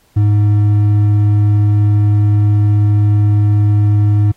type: tone with hard clipping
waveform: triangle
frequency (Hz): 103.83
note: G#2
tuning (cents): 0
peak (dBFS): -9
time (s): 0.16-4.32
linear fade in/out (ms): 10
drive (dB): 8
effects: pink hiss -54 dBFS RMS until 4.36 s + AAC 48 kbps